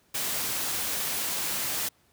white noise, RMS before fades -30 dBFS, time 0.14-1.89 s, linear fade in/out 10 ms, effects pink hiss -65 dBFS RMS until 2.12 s + high-pass 60 Hz 12 dB/octave

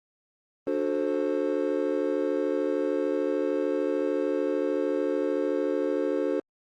triangle chord, D dominant seventh, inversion none, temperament just, 293.7 / 367.1 / 440.5 / 528.6 Hz, D4 / F#4 / A4 / C5, 0 / -14 / +2 / +18 cents, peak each -28 dBFS, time 0.67-6.4 s, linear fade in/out 2 ms, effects Opus 24 kbps

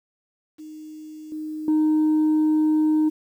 sine tone with level steps, 309.1 Hz, D#4, 11 cents flat, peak -36 / -28 / -14 dBFS, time 0.58-3.1 s, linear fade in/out 20 ms, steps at 1.32 / 1.68 s, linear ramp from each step 2 ms, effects tanh soft clip ceiling -15 dBFS + 9-bit

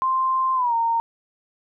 sine tone with pitch glide, 1046.5 to 921.6 Hz, C6 to A#5, 0 to -20 cents, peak -18 dBFS, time 0.02-1 s, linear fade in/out 0 ms, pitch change -220 cents, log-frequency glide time 0.55-0.74 s, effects none

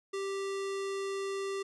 square tone, 392 Hz, G4, in tune, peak -34 dBFS, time 0.13-1.63 s, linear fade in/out 10 ms, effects resampled to 22050 Hz

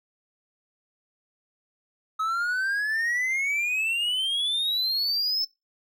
triangle exponential sweep, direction up, 1275 to 5310 Hz, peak -22 dBFS, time 2.19-5.45 s, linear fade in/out 10 ms, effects noise-tail reverb RT60 0.2 s tail -21 dB re dry

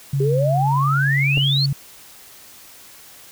sine tone, 138.59 Hz, C#3, in tune, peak -17 dBFS, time 0.13-1.73 s, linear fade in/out 5 ms
sine exponential sweep, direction up, 390 to 4500 Hz, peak -18 dBFS, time 0.2-1.66 s, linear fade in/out 5 ms
clicks, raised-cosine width 2 ms, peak -17 dBFS, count 2, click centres 1.372 / 1.379 s
effects white hiss -44 dBFS RMS until 3.31 s

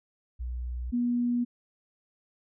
sine tone pair in turn, 61.1 / 241.7 Hz, B1 / B3, -18 / -37 cents, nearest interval 2 octaves, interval 2381 cents, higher second, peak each -31 / -24 dBFS, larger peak second, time 0.39-0.92 / 0.92-1.45 s, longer neither, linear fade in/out 20 ms, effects none

